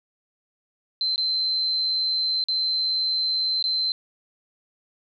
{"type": "tone with dropouts", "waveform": "sine", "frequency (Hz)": 4091, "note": "C8", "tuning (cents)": -40, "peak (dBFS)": -21, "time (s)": [1.01, 3.92], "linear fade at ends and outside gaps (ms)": 1, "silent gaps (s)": [[1.16, 1.179], [2.44, 2.485], [3.626, 3.64]], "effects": []}